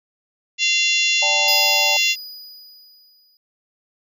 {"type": "harmonic tone", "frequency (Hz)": 690, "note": "F5", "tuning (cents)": -21, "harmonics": [3, 4, 5, 6, 7, 8, 9, 10], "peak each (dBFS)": [-26, -18, -23, -26, -29, -28, -30, -28], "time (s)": [0.58, 2.16], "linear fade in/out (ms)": 50}
{"type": "chord", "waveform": "sine", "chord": "D suspended fourth", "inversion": "none", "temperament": "just", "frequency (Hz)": [587.3, 783.1, 881], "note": ["D5", "G5", "A5"], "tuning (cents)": [0, -2, 2], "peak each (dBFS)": -27, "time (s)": [1.22, 1.97], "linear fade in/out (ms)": 5}
{"type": "tone with exponential decay", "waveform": "square", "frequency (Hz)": 4936, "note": "D#8", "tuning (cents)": -15, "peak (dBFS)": -17, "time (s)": [1.48, 3.37], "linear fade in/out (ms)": 1, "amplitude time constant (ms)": 410}
{"effects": []}